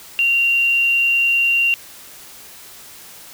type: tone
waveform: sine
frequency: 2765 Hz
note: F7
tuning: 18 cents flat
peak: -13 dBFS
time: 0.19-1.74 s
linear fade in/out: 0 ms
effects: white hiss -40 dBFS RMS until 3.33 s